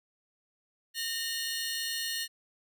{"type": "tone cluster", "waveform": "sawtooth", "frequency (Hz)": [1837, 2867, 3014, 4270], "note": ["A#6", "F7", "F#7", "C8"], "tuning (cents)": [-26, 45, 31, 34], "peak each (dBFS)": [-33, -36, -40, -33], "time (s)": [0.94, 2.28], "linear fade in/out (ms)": 50, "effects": []}